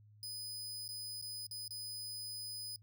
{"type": "tone with dropouts", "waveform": "sawtooth", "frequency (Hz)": 5000, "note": "D#8", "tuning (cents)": 8, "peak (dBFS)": -39, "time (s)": [0.23, 2.76], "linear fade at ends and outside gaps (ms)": 1, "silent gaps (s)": [[0.879, 0.889], [1.214, 1.224], [1.467, 1.511], [1.679, 1.707]], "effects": ["noise-tail reverb RT60 0.1 s tail -22 dB re dry", "added 105 Hz sine -59 dBFS peak until 2.82 s"]}